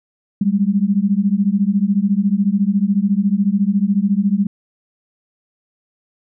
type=beating tone pair; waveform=sine; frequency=193.2 / 207.2 Hz; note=G3 / G#3; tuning=-25 / -4 cents; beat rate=14 Hz; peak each=-16 / -16 dBFS; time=0.41-4.47 s; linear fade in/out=5 ms; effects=none